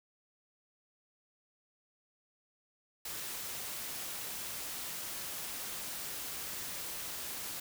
white noise, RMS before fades -41 dBFS, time 3.05-7.6 s, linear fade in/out 5 ms, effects none

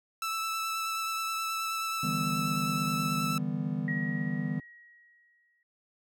sawtooth tone with vibrato, 1318.5 Hz, E6, in tune, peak -27 dBFS, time 0.22-3.38 s, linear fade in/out 2 ms, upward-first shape sine, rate 9.4 Hz, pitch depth 11 cents each way
triangle chord, E minor seventh, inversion third, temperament just, 148.33 / 164.81 / 197.78 / 247.2 Hz, D3 / E3 / G3 / B3, +18 / 0 / +16 / +2 cents, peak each -33 dBFS, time 2.03-4.6 s, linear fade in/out 5 ms
sine tone with exponential decay, 1900 Hz, A#6, 33 cents sharp, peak -31 dBFS, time 3.88-5.63 s, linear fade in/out 2 ms, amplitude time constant 380 ms
effects none

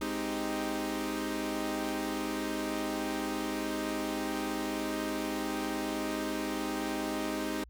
sawtooth chord, Ab major seventh, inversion none, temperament equal, 207.7 / 261.6 / 311.1 / 392 Hz, Ab3 / C4 / Eb4 / G4, 0 / 0 / 0 / 0 cents, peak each -36 / -34 / -31 / -36 dBFS, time 0.01-7.64 s, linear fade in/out 5 ms, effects added 58 Hz sine -51 dBFS peak until 7.69 s

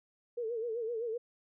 sine tone with vibrato, 460.2 Hz, A#4, 22 cents flat, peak -33 dBFS, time 0.37-1.18 s, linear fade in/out 10 ms, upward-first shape sine, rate 7.8 Hz, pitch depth 93 cents each way, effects none

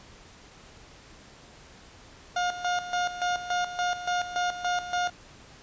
30% pulse tone with tremolo, 713 Hz, F5, 36 cents sharp, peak -22 dBFS, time 2.36-5.1 s, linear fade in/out 5 ms, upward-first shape square, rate 3.5 Hz, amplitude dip 70%, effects pink hiss -51 dBFS RMS until 5.62 s + resampled to 16000 Hz

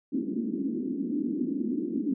pink band-pass noise, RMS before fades -30 dBFS, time 0.12-2.14 s, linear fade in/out 5 ms, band 220 to 330 Hz, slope 48 dB/octave, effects none

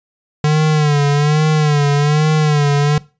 square tone with vibrato, 149.2 Hz, D3, 28 cents sharp, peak -11 dBFS, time 0.44-2.98 s, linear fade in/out 2 ms, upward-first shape sine, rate 1.2 Hz, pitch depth 70 cents each way, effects noise-tail reverb RT60 0.3 s tail -20 dB re dry + resampled to 16000 Hz

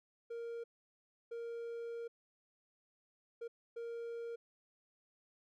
triangle tone bursts at uneven times, 466.4 Hz, A#4, 1 cent sharp, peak -39 dBFS, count 4, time 0.3-0.64 / 1.31-2.08 / 3.41-3.48 / 3.76-4.36 s, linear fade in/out 10 ms, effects none

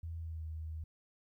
sine tone with pitch glide, 82.5 to 79.28 Hz, E2 to D#2, +2 to +33 cents, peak -39 dBFS, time 0.03-0.84 s, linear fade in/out 5 ms, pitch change -69 cents, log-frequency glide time 0.18-0.45 s, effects 13-bit

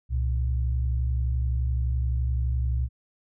sine tone pair together, 66.1 / 117.78 Hz, C2 / A#2, +18 / +18 cents, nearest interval minor seventh, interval 1000 cents, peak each -23 / -30 dBFS, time 0.09-2.89 s, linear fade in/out 50 ms, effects none

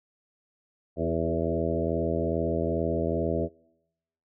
harmonic tone with a mistuned harmonic, 82.41 Hz, E2, in tune, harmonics 1 / 2 / 3 / 4 / 5 / 6 / 7 / 8, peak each -33 / -33 / -33 / -33 / -33 / -33 / -33 / -33 dBFS, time 0.96-3.49 s, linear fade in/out 50 ms, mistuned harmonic 5, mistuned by -18 cents, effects noise-tail reverb RT60 0.9 s tail -26 dB re dry

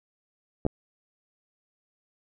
clicks, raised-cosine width 2 ms, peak -15 / -11 dBFS, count 2, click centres 0.652 / 0.665 s, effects none

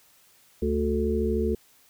harmonic tone with a mistuned harmonic, 73.42 Hz, D2, in tune, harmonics 1 / 3 / 5 / 6, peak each -28 / -28 / -28 / -28 dBFS, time 0.62-1.55 s, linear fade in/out 5 ms, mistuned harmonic 1, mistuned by -23 cents, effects white hiss -59 dBFS RMS until 1.89 s

